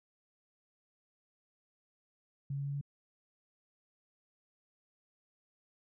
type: tone with pitch steps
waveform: sine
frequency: 139.3 / 140.19 / 141.08 / 141.98 Hz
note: C#3 / C#3 / C#3 / C#3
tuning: +9 / +20 / +31 / +42 cents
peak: -34 dBFS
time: 2.5-2.812 s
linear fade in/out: 5 ms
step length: 78 ms
effects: none